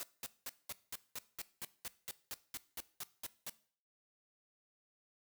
white noise bursts, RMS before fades -43 dBFS, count 16, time 0-3.496 s, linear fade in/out 0 ms, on 31 ms, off 200 ms, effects noise-tail reverb RT60 0.5 s tail -18 dB re dry

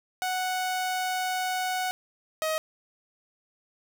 sawtooth tone pair in turn, 740 / 630.4 Hz, F#5 / D#5, 0 / +23 cents, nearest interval minor third, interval 277 cents, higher first, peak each -23 / -22 dBFS, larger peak second, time 0.22-1.91 / 2.42-2.58 s, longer first, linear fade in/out 0 ms, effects none

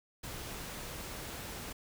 pink noise, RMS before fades -43 dBFS, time 0.23-1.73 s, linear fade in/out 10 ms, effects none

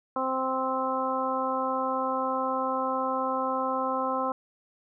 harmonic tone, 261.6 Hz, C4, in tune, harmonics 1 / 2 / 3 / 4 / 5, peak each -34 / -31 / -33 / -30 / -33 dBFS, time 0.16-4.32 s, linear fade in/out 2 ms, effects none

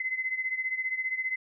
sine beating tone pair, 2043 / 2058 Hz, C7 / C7, -42 / -29 cents, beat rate 15 Hz, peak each -30 / -34 dBFS, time 0-1.36 s, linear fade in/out 5 ms, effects none

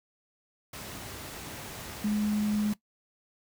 sine tone in noise, 210 Hz, G#3, 19 cents sharp, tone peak -25 dBFS, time 2.04-2.73 s, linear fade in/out 5 ms, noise pink, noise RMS -41 dBFS, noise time 0.73-2.74 s, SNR +13 dB, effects noise-tail reverb RT60 0.1 s tail -18 dB re dry + high-pass 60 Hz 12 dB/octave

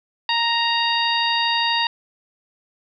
harmonic tone, 932.3 Hz, A#5, in tune, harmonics 1 / 2 / 3 / 4 / 5, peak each -22 / -25 / -24 / -24 / -27 dBFS, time 0.29-1.87 s, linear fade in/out 2 ms, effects none

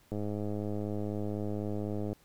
click train, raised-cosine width 2 ms, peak -23 dBFS, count 210, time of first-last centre 0.12-2.13 s, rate 104 Hz, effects pink hiss -64 dBFS RMS until 2.24 s

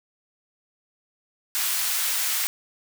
white high-pass noise, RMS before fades -25 dBFS, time 1.55-2.47 s, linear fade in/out 0 ms, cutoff 1100 Hz, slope 12 dB/octave, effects none

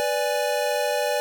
square chord, G# diminished, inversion first, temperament equal, 493.9 / 587.3 / 830.6 Hz, B4 / D5 / G#5, 0 / 0 / 0 cents, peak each -28 / -25 / -29 dBFS, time 0-1.2 s, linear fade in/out 0 ms, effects none

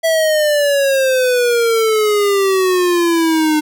square exponential sweep, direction down, 659.3 to 302.5 Hz, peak -12 dBFS, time 0.03-3.61 s, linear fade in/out 20 ms, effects none

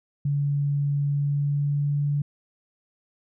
sine tone with pitch glide, 142.9 to 144.48 Hz, D3 to D3, -47 to -28 cents, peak -21 dBFS, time 0.25-2.22 s, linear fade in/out 5 ms, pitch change +19 cents, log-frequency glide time 1.07-2.02 s, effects none

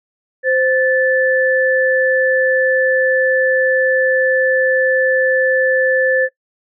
sine tone pair together, 520 / 1749.1 Hz, C5 / A6, -11 / -11 cents, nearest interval octave + major sixth, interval 2100 cents, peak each -14 / -15 dBFS, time 0.43-6.29 s, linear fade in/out 50 ms, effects noise-tail reverb RT60 0.1 s tail -17 dB re dry

